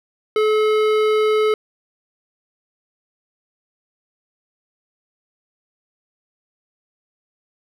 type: tone with hard clipping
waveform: triangle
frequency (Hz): 430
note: A4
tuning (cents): -40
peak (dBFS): -16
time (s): 0.36-1.54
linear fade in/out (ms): 2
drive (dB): 18
effects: none